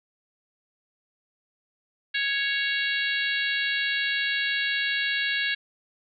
harmonic tone, 554.4 Hz, C#5, in tune, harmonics 3 / 4 / 5 / 6 / 7 / 8, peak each -27 / -31 / -31 / -34 / -32 / -39 dBFS, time 2.14-5.55 s, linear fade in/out 10 ms, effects none

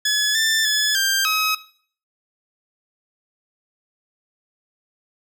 15% pulse tone with pitch steps, 1703 / 1776 / 1712 / 1584 / 1273 Hz, G#6 / A6 / A6 / G6 / D#6, +43 / +16 / -48 / +18 / +39 cents, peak -11 dBFS, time 0.05-1.55 s, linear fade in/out 5 ms, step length 300 ms, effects noise-tail reverb RT60 0.5 s tail -17 dB re dry

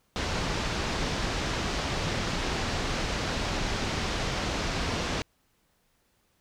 pink low-pass noise, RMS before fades -30 dBFS, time 0.16-5.22 s, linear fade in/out 0 ms, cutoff 6000 Hz, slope 24 dB/octave, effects pink hiss -70 dBFS RMS until 6.4 s

